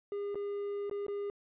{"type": "tone with dropouts", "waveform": "triangle", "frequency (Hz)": 405.7, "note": "G#4", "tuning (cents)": -41, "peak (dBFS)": -32, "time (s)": [0.12, 1.3], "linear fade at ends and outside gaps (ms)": 1, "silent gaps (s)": [[0.346, 0.355], [0.897, 0.912], [1.066, 1.082]], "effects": ["resampled to 8000 Hz"]}